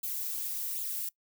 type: noise with flanger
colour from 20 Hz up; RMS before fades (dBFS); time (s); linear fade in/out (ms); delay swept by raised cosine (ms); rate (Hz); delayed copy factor
violet; -35; 0.03-1.09; 5; 0.26 to 4.36; 1.3; +0.65
effects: noise-tail reverb RT60 0.1 s tail -22 dB re dry